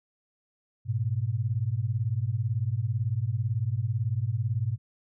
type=beating tone pair; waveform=sine; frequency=103.83 / 121.83 Hz; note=G#2 / B2; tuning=0 / -23 cents; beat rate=18 Hz; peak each=-28 dBFS; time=0.85-4.78 s; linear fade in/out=50 ms; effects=none